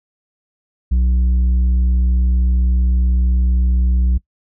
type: tone with tanh clipping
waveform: triangle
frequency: 61.74 Hz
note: B1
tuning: in tune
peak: -13 dBFS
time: 0.91-4.18 s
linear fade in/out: 10 ms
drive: 10 dB
effects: noise-tail reverb RT60 0.1 s tail -21 dB re dry